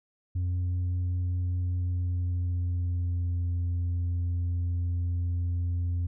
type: tone with pitch glide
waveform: sine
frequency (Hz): 89.5 to 87.3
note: F2 to F2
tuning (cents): +43 to 0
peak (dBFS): -23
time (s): 0.35-6.07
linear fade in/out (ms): 10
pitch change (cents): -43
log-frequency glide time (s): 1.67-3.46
effects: tanh soft clip ceiling -25 dBFS